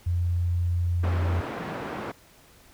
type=tone; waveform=sine; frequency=87.31 Hz; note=F2; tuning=in tune; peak=-22 dBFS; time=0.06-1.41 s; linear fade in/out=10 ms
type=band-pass noise; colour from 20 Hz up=pink; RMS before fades=-34 dBFS; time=1.03-2.12 s; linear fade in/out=10 ms; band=160 to 1600 Hz; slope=12 dB/octave
effects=pink hiss -55 dBFS RMS until 2.73 s